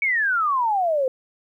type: exponential sweep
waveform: sine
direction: down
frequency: 2280 to 505 Hz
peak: -18 dBFS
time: 0.02-1.08 s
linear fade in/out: 2 ms
effects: 10-bit